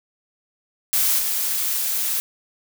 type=noise with level steps; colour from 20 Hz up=blue; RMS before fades=-19 / -23 dBFS; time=0.93-2.2 s; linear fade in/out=0 ms; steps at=1.18 s; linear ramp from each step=20 ms; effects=none